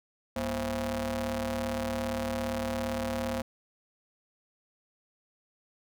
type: ring-modulated tone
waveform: sawtooth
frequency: 145.7 Hz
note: D3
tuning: 13 cents flat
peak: -23 dBFS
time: 0.36-3.42 s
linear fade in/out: 5 ms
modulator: 383 Hz
effects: none